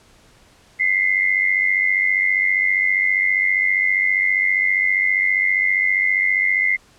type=tone pair together; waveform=sine; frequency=2026 / 2121 Hz; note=B6 / C7; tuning=+44 / +23 cents; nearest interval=minor second; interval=79 cents; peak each=-18 dBFS; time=0.79-6.77 s; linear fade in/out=20 ms; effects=pink hiss -52 dBFS RMS until 6.98 s + low-pass 9000 Hz 12 dB/octave